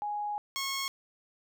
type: tone pair in turn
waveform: sine / 10% pulse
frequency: 830.6 / 1090.5 Hz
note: G#5 / C#6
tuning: 0 / -29 cents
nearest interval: perfect fourth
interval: 471 cents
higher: second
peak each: -31 / -23 dBFS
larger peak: second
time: 0.02-0.38 / 0.56-0.88 s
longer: first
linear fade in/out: 0 ms
effects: none